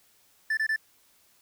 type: tone bursts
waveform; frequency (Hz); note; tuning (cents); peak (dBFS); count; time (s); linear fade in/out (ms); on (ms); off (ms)
triangle; 1760; A6; 0; -22; 3; 0.5-0.762; 5; 72; 23
effects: white hiss -63 dBFS RMS until 1.41 s

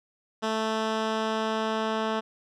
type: tone with low-pass filter sweep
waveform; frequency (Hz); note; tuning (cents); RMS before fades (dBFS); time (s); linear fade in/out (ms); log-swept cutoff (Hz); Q
10% pulse; 220; A3; 0; -28; 0.42-2.21; 20; 5700 to 3400; 0.75
effects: none

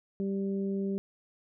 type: harmonic tone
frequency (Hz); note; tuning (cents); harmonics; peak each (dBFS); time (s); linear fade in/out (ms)
196; G3; 0; 1 / 2 / 3; -30 / -34 / -48; 0.2-0.98; 0
effects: none

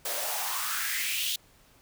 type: noise with high-pass filter sweep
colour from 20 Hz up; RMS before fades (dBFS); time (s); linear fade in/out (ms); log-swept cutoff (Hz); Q
white; -31; 0.05-1.36; 5; 480 to 3500; 4.2
effects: pink hiss -60 dBFS RMS until 1.81 s

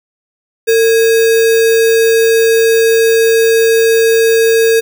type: tone with sample-and-hold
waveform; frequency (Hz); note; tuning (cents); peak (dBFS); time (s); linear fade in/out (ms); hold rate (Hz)
sine; 452.9; A#4; -50; -6; 0.67-4.81; 20; 2100
effects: none

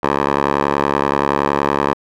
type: tone with band-pass filter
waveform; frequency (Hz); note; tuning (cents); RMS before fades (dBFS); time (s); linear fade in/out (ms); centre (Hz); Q
10% pulse; 70.6; C#2; +32; -17; 0.03-1.94; 5; 870; 1.3
effects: none

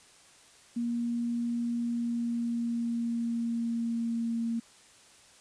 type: tone with pitch glide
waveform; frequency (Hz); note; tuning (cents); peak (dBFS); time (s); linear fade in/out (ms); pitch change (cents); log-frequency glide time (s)
sine; 236.5 to 230.7; A#3 to A#3; +25 to -18; -28; 0.76-4.6; 10; -43; 1.77-4.43
effects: white hiss -57 dBFS RMS until 5.4 s + resampled to 22050 Hz

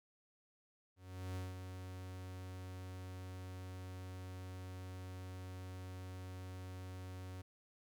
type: tone with ADSR envelope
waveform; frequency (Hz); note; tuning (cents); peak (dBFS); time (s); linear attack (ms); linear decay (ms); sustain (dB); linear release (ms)
45% pulse; 92.5; F#2; 0; -40; 0.96-7.42; 400; 180; -6; 9
effects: none

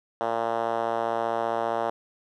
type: tone with band-pass filter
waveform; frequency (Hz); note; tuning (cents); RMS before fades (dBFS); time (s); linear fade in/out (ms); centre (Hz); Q
5% pulse; 115.2; A#2; -20; -27; 0.21-1.9; 0; 660; 1.7
effects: none

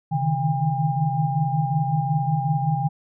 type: tone cluster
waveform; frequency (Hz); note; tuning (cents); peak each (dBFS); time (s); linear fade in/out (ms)
sine; 134.9 / 152.4 / 157.8 / 804; C#3 / D#3 / D#3 / G5; -47 / -36 / +25 / +44; -25; 0.11-2.89; 20
effects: none

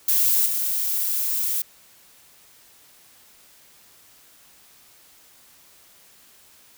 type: noise with level steps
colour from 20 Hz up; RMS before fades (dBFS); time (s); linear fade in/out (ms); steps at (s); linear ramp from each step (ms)
violet; -19 / -24; 0.08-1.62; 5; 0.46; 2
effects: white hiss -53 dBFS RMS until 6.77 s

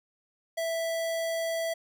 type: tone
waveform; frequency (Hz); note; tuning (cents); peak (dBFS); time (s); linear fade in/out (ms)
square; 659.3; E5; 0; -29; 0.57-1.74; 10
effects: none

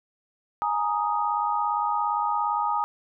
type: chord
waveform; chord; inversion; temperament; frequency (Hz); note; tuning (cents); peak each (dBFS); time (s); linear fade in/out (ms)
sine; Ab suspended second; none; equal with one note detuned; 834.9 / 932.3 / 1244.5; Ab5 / Bb5 / Eb6; +9 / 0 / 0; -27; 0.62-2.84; 0
effects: none

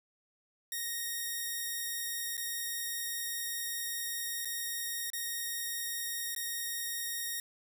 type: tone with dropouts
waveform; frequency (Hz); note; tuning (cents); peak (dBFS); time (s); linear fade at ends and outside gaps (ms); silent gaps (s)
5% pulse; 1865; A#6; 0; -24; 0.72-7.4; 2; 2.369-2.377 / 4.449-4.454 / 5.102-5.133 / 6.349-6.362
effects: none

